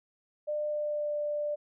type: tone with pitch glide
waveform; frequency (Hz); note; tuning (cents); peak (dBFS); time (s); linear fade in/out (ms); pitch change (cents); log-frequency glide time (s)
sine; 599 to 591.8; D5 to D5; +34 to +13; -29; 0.47-1.56; 20; -21; 0.66-1.15
effects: none